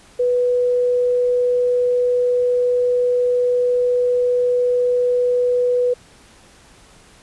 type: tone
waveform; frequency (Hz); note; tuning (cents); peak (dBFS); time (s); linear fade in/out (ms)
sine; 492.8; B4; -4; -14; 0.19-5.94; 10
effects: pink hiss -48 dBFS RMS until 7.22 s + resampled to 24000 Hz